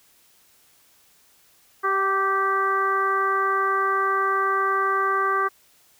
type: harmonic tone with a mistuned harmonic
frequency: 389.7 Hz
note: G4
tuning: 10 cents flat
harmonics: 1 / 2 / 3 / 4 / 5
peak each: -27 / -33 / -21 / -27 / -33 dBFS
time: 1.83-5.49 s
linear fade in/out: 20 ms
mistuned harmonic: 2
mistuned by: -21 cents
effects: white hiss -58 dBFS RMS until 5.99 s